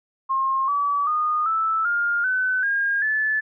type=tone with pitch steps; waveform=sine; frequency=1069 / 1145.7 / 1228 / 1316.1 / 1410.6 / 1511.8 / 1620.3 / 1736.6 Hz; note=C6 / D6 / D#6 / E6 / F6 / F#6 / G#6 / A6; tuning=+37 / -43 / -23 / -3 / +17 / +37 / -43 / -23 cents; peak=-19 dBFS; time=0.29-3.41 s; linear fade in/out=20 ms; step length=390 ms; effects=none